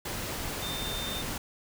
sine tone in noise, 3610 Hz, A7, 44 cents sharp, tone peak -36 dBFS, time 0.62-1.22 s, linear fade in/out 5 ms, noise pink, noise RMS -35 dBFS, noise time 0.05-1.38 s, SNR -4 dB, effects none

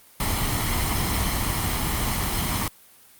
pink noise with comb filter, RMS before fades -24 dBFS, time 0.2-2.68 s, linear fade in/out 2 ms, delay 0.96 ms, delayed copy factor +0.55, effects white hiss -52 dBFS RMS until 3.19 s + Opus 32 kbps

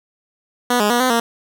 10% pulse tone with pitch steps, 244.9 / 208.1 / 240.8 / 255.6 / 232.5 Hz, B3 / G#3 / B3 / C4 / A#3, -14 / +4 / -44 / -40 / -4 cents, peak -6 dBFS, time 0.7-1.2 s, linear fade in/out 5 ms, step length 100 ms, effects none

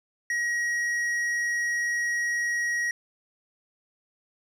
triangle tone with tanh clipping, 1899 Hz, A#6, 32 cents sharp, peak -26 dBFS, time 0.3-2.91 s, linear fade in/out 2 ms, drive 12 dB, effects none

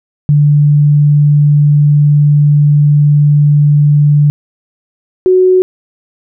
sine tone pair in turn, 146.83 / 370 Hz, D3 / F#4, 0 / 0 cents, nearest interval octave + major third, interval 1600 cents, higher second, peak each -4 dBFS, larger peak neither, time 0.29-4.3 / 5.26-5.62 s, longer first, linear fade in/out 0 ms, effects none

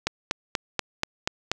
click train, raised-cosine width 0.2 ms, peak -6 dBFS, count 7, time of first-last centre 0.07-1.516 s, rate 4.15 Hz, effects none

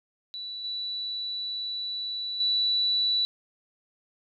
sine tone with level steps, 3951 Hz, B7, in tune, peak -34 / -30 / -22 dBFS, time 0.34-3.25 s, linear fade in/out 0 ms, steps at 0.64 / 2.4 s, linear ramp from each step 5 ms, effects none

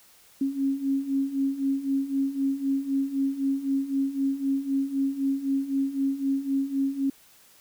sine beating tone pair, 270.5 / 274.4 Hz, C#4 / C#4, -42 / -17 cents, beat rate 3.9 Hz, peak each -29 / -25 dBFS, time 0.41-7.1 s, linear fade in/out 5 ms, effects white hiss -56 dBFS RMS until 7.6 s

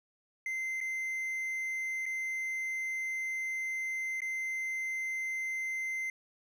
triangle tone with dropouts, 2075 Hz, C7, 15 cents flat, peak -31 dBFS, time 0.46-6.1 s, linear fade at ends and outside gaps 2 ms, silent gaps 0.805-0.811 / 2.057-2.062 / 4.205-4.218 s, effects none

